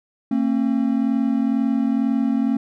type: tone pair together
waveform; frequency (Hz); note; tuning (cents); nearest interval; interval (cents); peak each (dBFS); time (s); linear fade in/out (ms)
triangle; 227.1 / 269.2; A#3 / C4; -45 / +49; minor third; 294; -18; 0.31-2.57; 5
effects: none